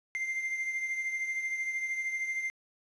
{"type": "beating tone pair", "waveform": "triangle", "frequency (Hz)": [2093, 2106], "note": ["C7", "C7"], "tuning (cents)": [0, 11], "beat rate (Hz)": 13, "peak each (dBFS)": [-30, -39], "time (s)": [0.15, 2.5], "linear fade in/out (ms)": 0, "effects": ["resampled to 22050 Hz", "10-bit"]}